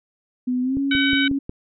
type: tone with pitch glide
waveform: sine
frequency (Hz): 250.6 to 276.5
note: B3 to C#4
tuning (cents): +25 to -4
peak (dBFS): -19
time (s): 0.47-1.39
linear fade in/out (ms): 10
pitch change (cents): +171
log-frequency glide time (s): 0.62-0.79
type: click train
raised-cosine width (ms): 3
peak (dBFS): -17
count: 5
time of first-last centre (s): 0.77-1.495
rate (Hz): 5.52
type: harmonic tone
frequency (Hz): 756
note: F#5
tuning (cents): +37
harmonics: 2 / 3 / 4 / 5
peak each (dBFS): -22 / -24 / -25 / -26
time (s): 0.91-1.28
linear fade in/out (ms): 5
effects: none